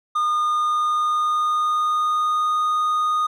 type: tone with pitch glide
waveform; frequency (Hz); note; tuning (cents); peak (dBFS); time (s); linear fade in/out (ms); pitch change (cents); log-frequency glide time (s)
triangle; 1219 to 1234.6; D#6 to D#6; -36 to -14; -16; 0.15-3.27; 10; +22; 0.42-2.64
effects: none